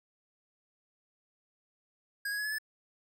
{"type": "tone with pitch steps", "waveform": "square", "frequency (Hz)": [1639, 1662.8, 1687, 1711.6, 1736.5], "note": ["G#6", "G#6", "G#6", "A6", "A6"], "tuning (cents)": [-23, 2, 27, -48, -23], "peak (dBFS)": -33, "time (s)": [2.25, 2.585], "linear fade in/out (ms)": 5, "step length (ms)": 67, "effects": []}